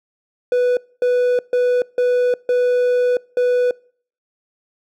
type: tone bursts at uneven times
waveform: triangle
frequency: 493.9 Hz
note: B4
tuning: in tune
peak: -11 dBFS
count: 6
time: 0.52-0.77 / 1.02-1.39 / 1.53-1.82 / 1.98-2.34 / 2.49-3.17 / 3.37-3.71 s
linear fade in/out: 2 ms
effects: noise-tail reverb RT60 0.5 s tail -25 dB re dry